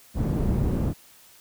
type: low-pass noise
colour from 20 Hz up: white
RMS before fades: -24 dBFS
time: 0.14-0.94 s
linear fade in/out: 50 ms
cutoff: 200 Hz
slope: 12 dB/octave
effects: white hiss -53 dBFS RMS until 1.4 s